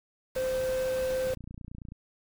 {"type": "noise", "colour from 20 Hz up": "pink", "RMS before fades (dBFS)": -41, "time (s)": [0.35, 1.35], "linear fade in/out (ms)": 5}
{"type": "tone", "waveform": "triangle", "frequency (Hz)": 518, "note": "C5", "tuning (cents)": -17, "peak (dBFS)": -25, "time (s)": [0.36, 1.34], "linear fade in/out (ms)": 5}
{"type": "click train", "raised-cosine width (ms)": 5, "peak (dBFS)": -30, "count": 20, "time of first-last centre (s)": [1.27, 1.921], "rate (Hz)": 29.2}
{"effects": []}